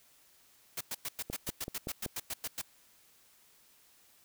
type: noise bursts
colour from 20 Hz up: white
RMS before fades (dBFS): -37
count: 14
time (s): 0.77-2.616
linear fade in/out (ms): 5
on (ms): 39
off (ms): 100
type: click train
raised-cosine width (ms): 2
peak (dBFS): -25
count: 5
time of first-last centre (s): 1.3-2.062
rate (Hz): 5.25
effects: white hiss -64 dBFS RMS until 4.24 s